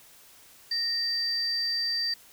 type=tone pair together; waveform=sine; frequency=1854 / 4672 Hz; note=A#6 / D8; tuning=-10 / -10 cents; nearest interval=octave + major third; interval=1600 cents; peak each=-36 / -26 dBFS; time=0.71-2.14 s; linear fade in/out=5 ms; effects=white hiss -54 dBFS RMS until 2.32 s